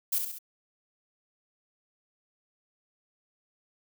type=noise with echo; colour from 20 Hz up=violet; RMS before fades=-27 dBFS; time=0.12-0.19 s; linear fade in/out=10 ms; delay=66 ms; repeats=3; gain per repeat=-5 dB; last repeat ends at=0.388 s; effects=none